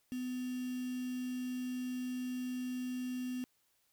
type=tone with quantisation; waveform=sine; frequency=251.6 Hz; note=B3; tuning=32 cents sharp; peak=-36 dBFS; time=0.12-3.44 s; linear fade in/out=0 ms; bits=8; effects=white hiss -75 dBFS RMS until 3.92 s